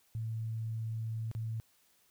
sine tone with dropouts, 112 Hz, A2, 31 cents sharp, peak -34 dBFS, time 0.15-1.6 s, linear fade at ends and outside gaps 0 ms, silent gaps 1.314-1.35 s, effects white hiss -69 dBFS RMS until 2.1 s

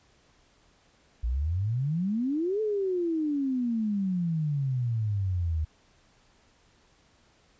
sine exponential two-way sweep, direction up then down, 55 to 440 to 76.1 Hz, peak -25 dBFS, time 1.23-5.65 s, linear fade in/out 10 ms, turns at 2.61 s, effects pink hiss -63 dBFS RMS until 7.59 s + resampled to 16000 Hz

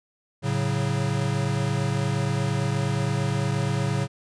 square chord, F# minor, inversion first, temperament equal, 110 / 138.59 / 185 Hz, A2 / C#3 / F#3, 0 / 0 / 0 cents, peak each -28 / -26 / -31 dBFS, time 0.42-4.08 s, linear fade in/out 50 ms, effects resampled to 22050 Hz

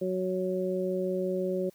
harmonic tone, 185.2 Hz, F#3, 2 cents sharp, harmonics 1 / 2 / 3, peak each -33 / -30 / -32 dBFS, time 0.01-1.7 s, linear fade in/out 10 ms, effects white hiss -63 dBFS RMS until 1.74 s

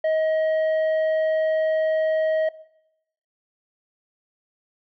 sine tone with tanh clipping, 632 Hz, D#5, 27 cents sharp, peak -20 dBFS, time 0.04-2.49 s, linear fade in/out 5 ms, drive 6 dB, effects noise-tail reverb RT60 0.8 s tail -19 dB re dry

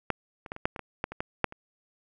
clicks, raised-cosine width 0.5 ms, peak -10 / -26 / -19 / -25 / -9 / -22 / -21 / -13 / -23 / -15 / -7 / -27 dBFS, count 12, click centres 0.103 / 0.462 / 0.519 / 0.564 / 0.655 / 0.762 / 0.793 / 1.041 / 1.12 / 1.205 / 1.443 / 1.524 s, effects none

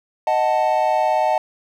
triangle chord, D# diminished, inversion none, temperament equal, 622.3 / 740 / 880 Hz, D#5 / F#5 / A5, 0 / 0 / 0 cents, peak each -18 dBFS, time 0.27-1.38 s, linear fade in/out 2 ms, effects none

